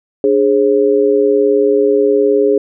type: tone with amplitude modulation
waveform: sine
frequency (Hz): 415.3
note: G#4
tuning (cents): 0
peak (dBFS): -4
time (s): 0.24-2.58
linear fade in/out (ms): 2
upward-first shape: sine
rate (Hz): 120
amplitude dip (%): 95
effects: none